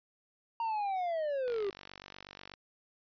triangle linear sweep, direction down, 932.3 to 383.2 Hz, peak -29 dBFS, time 0.6-1.7 s, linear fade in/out 2 ms
click train, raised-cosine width 0.2 ms, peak -28 dBFS, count 52, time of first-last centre 1.48-2.538 s, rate 48.2 Hz
effects resampled to 11025 Hz

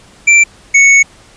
square tone pair in turn, 2348 / 2216 Hz, D7 / C#7, -1 / -1 cents, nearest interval minor second, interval 100 cents, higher first, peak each -4 dBFS, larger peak neither, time 0.27-0.44 / 0.74-1.03 s, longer second, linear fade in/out 10 ms, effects pink hiss -42 dBFS RMS until 1.36 s + resampled to 22050 Hz

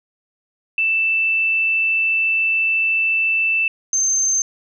sine tone pair in turn, 2653 / 6284 Hz, E7 / G8, +10 / +3 cents, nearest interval octave + minor third, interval 1493 cents, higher second, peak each -15 dBFS, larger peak neither, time 0.78-3.68 / 3.93-4.42 s, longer first, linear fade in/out 2 ms, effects none

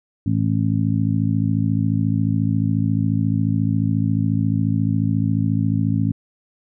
harmonic tone, 54.2 Hz, A1, 25 cents flat, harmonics 2 / 3 / 4 / 5, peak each -20 / -22 / -23 / -24 dBFS, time 0.26-6.12 s, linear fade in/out 5 ms, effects none

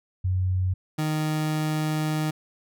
sine / 30% pulse tone pair in turn, 92.5 / 154.58 Hz, F#2 / D#3, 0 / -11 cents, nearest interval major sixth, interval 889 cents, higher second, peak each -21 dBFS, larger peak neither, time 0.24-0.74 / 0.98-2.31 s, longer second, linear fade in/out 10 ms, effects none

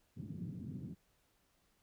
pink band-pass noise, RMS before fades -45 dBFS, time 0.16-0.95 s, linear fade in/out 20 ms, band 110 to 240 Hz, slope 24 dB/octave, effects pink hiss -75 dBFS RMS until 1.82 s

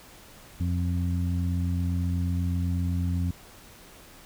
harmonic tone, 88 Hz, F2, 14 cents sharp, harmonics 1 / 2 / 3, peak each -25 / -31 / -35 dBFS, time 0.6-3.31 s, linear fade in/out 5 ms, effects pink hiss -50 dBFS RMS until 4.25 s

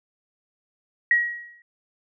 sine tone with exponential decay, 1904 Hz, A#6, 36 cents sharp, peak -13 dBFS, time 1.11-1.62 s, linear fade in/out 2 ms, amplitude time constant 110 ms, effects none

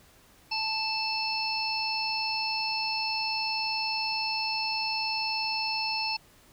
harmonic tone with a mistuned harmonic, 880 Hz, A5, in tune, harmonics 1 / 3 / 5 / 6, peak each -33 / -33 / -33 / -33 dBFS, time 0.51-6.17 s, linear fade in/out 10 ms, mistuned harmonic 5, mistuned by -24 cents, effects pink hiss -58 dBFS RMS until 6.52 s

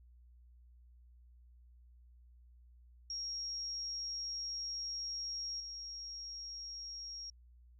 sine tone with level steps, 5588 Hz, F8, in tune, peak -38 / -43 dBFS, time 3.1-7.3 s, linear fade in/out 2 ms, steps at 5.6 s, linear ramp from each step 2 ms, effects added 60 Hz sine -58 dBFS peak until 7.79 s

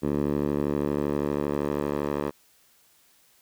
10% pulse tone with band-pass filter sweep, 72.6 Hz, D2, 19 cents flat, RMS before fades -27 dBFS, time 0.02-2.31 s, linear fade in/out 20 ms, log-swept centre 310 to 610 Hz, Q 0.92, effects white hiss -61 dBFS RMS until 3.41 s

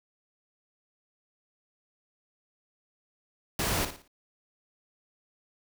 pink noise with echo, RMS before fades -29 dBFS, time 3.59-3.85 s, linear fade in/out 2 ms, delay 57 ms, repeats 4, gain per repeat -9 dB, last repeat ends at 4.078 s, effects none

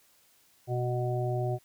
harmonic tone, 123.47 Hz, B2, in tune, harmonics 1 / 3 / 5 / 6, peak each -29 / -34 / -36 / -37 dBFS, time 0.67-1.59 s, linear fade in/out 50 ms, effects white hiss -64 dBFS RMS until 1.64 s

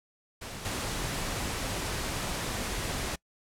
pink noise with level steps, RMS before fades -40 / -33 dBFS, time 0.41-3.16 s, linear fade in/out 10 ms, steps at 0.65 s, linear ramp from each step 2 ms, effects noise-tail reverb RT60 0.1 s tail -24 dB re dry + low-pass 11000 Hz 12 dB/octave

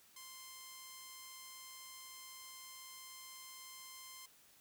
5% pulse tone, 1046 Hz, C6, 1 cent flat, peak -39 dBFS, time 0.16-4.26 s, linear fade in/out 5 ms, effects white hiss -66 dBFS RMS until 4.6 s

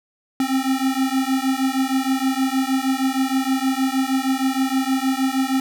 square beating tone pair, 261.6 / 268 Hz, C4 / C4, 0 / +42 cents, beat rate 6.4 Hz, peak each -22 dBFS, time 0.4-5.6 s, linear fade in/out 2 ms, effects none

